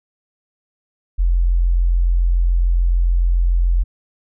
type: tone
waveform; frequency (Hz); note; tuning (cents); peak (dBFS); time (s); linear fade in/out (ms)
sine; 43.48; F1; -7; -12; 1.18-3.84; 20
effects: none